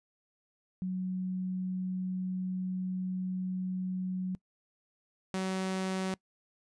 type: tone pair in turn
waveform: sine / sawtooth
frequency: 185 / 188.67 Hz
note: F#3 / F#3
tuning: 0 / +34 cents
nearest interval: unison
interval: 34 cents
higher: second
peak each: -31 / -27 dBFS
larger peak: second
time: 0.82-4.35 / 5.34-6.14 s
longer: first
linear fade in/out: 0 ms
effects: noise-tail reverb RT60 0.1 s tail -23 dB re dry + resampled to 22050 Hz